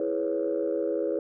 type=chord; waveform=sine; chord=C# minor seventh; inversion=first; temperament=equal; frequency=329.6 / 415.3 / 493.9 / 554.4 Hz; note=E4 / G#4 / B4 / C#5; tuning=0 / 0 / 0 / 0 cents; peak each=-30 dBFS; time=0-1.19 s; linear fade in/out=2 ms; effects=tanh soft clip ceiling -17 dBFS